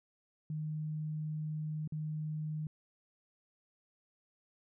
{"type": "tone with dropouts", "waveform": "sine", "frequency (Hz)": 154, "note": "D#3", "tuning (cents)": -17, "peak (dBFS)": -35, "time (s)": [0.5, 2.67], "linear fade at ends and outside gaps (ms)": 2, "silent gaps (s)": [1.876, 1.922], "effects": []}